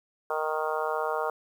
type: harmonic tone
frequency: 155.56 Hz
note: D#3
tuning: in tune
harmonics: 3 / 4 / 5 / 6 / 7 / 8 / 9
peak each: -32 / -33 / -34 / -35 / -35 / -36 / -37 dBFS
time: 0.3-1.3 s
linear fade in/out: 2 ms
effects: 9-bit